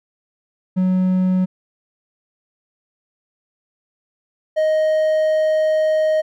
triangle tone pair in turn, 185 / 624.2 Hz, F#3 / D#5, 0 / +5 cents, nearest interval octave + major sixth, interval 2105 cents, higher second, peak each -12 dBFS, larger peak neither, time 0.76-1.46 / 4.56-6.22 s, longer second, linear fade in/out 20 ms, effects none

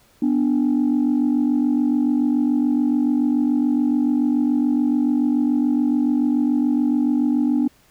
sine tone pair together, 246.7 / 293.7 Hz, B3 / D4, -2 / 0 cents, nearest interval minor third, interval 302 cents, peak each -17 dBFS, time 0.22-7.68 s, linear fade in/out 5 ms, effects tanh soft clip ceiling -12 dBFS + pink hiss -56 dBFS RMS until 7.9 s

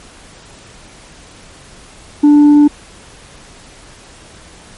sine tone with tanh clipping, 293.7 Hz, D4, in tune, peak -4 dBFS, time 2.23-2.68 s, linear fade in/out 10 ms, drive 2 dB, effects pink hiss -39 dBFS RMS until 4.77 s + MP3 48 kbps

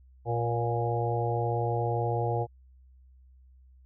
harmonic tone with a mistuned harmonic, 118.1 Hz, A#2, 23 cents sharp, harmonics 1 / 3 / 4 / 5 / 6 / 7, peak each -29 / -36 / -32 / -38 / -34 / -34 dBFS, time 0.25-2.47 s, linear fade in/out 50 ms, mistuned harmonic 5, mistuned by -35 cents, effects added 64 Hz sine -53 dBFS peak until 3.85 s

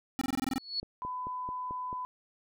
square tone bursts, 264.8 Hz, C4, 21 cents sharp, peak -29 dBFS, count 9, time 0.19-0.581 s, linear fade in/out 0 ms, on 23 ms, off 23 ms
sine tone with exponential growth, 4393 Hz, C#8, 16 cents flat, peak -27 dBFS, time 0.5-0.8 s, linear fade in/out 2 ms, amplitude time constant 64 ms
click train, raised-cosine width 2 ms, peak -30 dBFS, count 6, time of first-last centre 0.83-1.929 s, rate 4.55 Hz
sine tone, 1003 Hz, B5, 26 cents sharp, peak -34 dBFS, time 1.02-2.05 s, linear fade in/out 0 ms
effects none

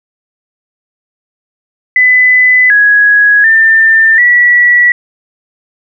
sine tone with pitch steps, 2005 / 1667 / 1792 / 1943 Hz, B6 / G#6 / A6 / B6, +26 / +6 / +31 / -29 cents, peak -3 dBFS, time 1.96-4.92 s, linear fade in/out 2 ms, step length 740 ms, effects none

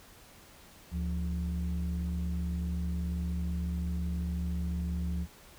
sine tone pair together, 73.72 / 175.5 Hz, D2 / F3, +7 / +9 cents, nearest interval octave + minor third, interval 1502 cents, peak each -30 / -33 dBFS, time 0.91-5.27 s, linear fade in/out 50 ms, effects tanh soft clip ceiling -26 dBFS + pink hiss -55 dBFS RMS until 5.58 s

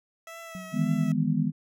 15% pulse tone with vibrato, 655 Hz, E5, 11 cents flat, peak -34 dBFS, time 0.27-1.12 s, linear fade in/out 2 ms, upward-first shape triangle, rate 1.9 Hz, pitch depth 37 cents each way
sine tone with exponential decay, 185 Hz, F#3, in tune, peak -34 dBFS, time 0.55-1.06 s, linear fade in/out 0 ms, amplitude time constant 110 ms
sine chord, E major seventh, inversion third, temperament just, 154.51 / 164.81 / 206 / 247.2 Hz, D#3 / E3 / G#3 / B3, -12 / 0 / -14 / +2 cents, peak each -28 dBFS, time 0.72-1.52 s, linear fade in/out 50 ms
effects none

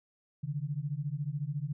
sine beating tone pair, 138.59 / 152.59 Hz, C#3 / D#3, 0 / -33 cents, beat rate 14 Hz, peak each -35 / -35 dBFS, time 0.43-1.73 s, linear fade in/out 10 ms, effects none

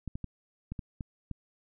clicks, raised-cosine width 5 ms, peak -24 dBFS, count 7, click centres 0.077 / 0.155 / 0.243 / 0.72 / 0.792 / 1.008 / 1.313 s, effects none

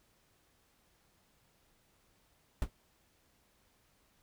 brown noise with exponential decay, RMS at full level -26 dBFS, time 2.62-2.7 s, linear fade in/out 1 ms, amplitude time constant 17 ms, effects pink hiss -71 dBFS RMS until 4.22 s

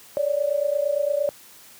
sine tone pair together, 563.3 / 592 Hz, C#5 / D5, +28 / +14 cents, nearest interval minor second, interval 86 cents, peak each -23 dBFS, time 0.17-1.29 s, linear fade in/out 0 ms, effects white hiss -48 dBFS RMS until 1.79 s + high-pass 80 Hz 12 dB/octave

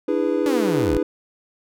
triangle chord, E dominant seventh, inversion third, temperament just, 296.7 / 329.6 / 412 / 494.4 Hz, D4 / E4 / G#4 / B4, +18 / 0 / -14 / +2 cents, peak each -22 dBFS, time 0.08-1.03 s, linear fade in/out 5 ms
sawtooth linear sweep, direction down, 293.7 to 41.2 Hz, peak -19 dBFS, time 0.46-0.98 s, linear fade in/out 0 ms
effects none

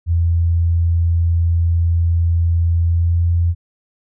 sine tone with pitch glide, 84.4 to 85.43 Hz, E2 to F2, +41 to -38 cents, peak -12 dBFS, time 0.06-3.55 s, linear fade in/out 50 ms, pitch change +21 cents, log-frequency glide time 2.87-3.23 s, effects none

